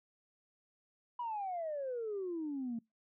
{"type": "exponential sweep", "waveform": "sine", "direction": "down", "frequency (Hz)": [987.8, 223.9], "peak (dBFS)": -35, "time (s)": [1.19, 2.79], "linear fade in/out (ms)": 5, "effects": ["noise-tail reverb RT60 0.2 s tail -26 dB re dry", "tanh soft clip ceiling -32 dBFS"]}